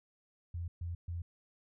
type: tone bursts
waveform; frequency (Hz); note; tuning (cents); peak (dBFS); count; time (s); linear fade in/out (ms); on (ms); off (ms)
sine; 85.8; F2; -30; -36; 3; 0.54-1.22; 5; 140; 130
effects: none